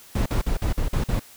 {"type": "noise bursts", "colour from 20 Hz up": "brown", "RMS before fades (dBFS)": -22, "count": 7, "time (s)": [0.15, 1.196], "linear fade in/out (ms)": 5, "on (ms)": 110, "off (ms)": 46, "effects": ["white hiss -48 dBFS RMS until 1.36 s"]}